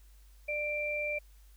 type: tone pair together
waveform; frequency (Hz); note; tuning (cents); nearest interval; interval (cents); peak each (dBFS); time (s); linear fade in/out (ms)
sine; 595 / 2358; D5 / D7; +22 / +6; 2 octaves; 2384; -35 / -33; 0.48-1.19; 10
effects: added 50 Hz sine -54 dBFS peak until 1.56 s + white hiss -67 dBFS RMS until 1.56 s